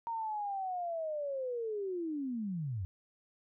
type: linear sweep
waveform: sine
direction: down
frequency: 932.3 to 85 Hz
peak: -34 dBFS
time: 0.07-2.85 s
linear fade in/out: 0 ms
effects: none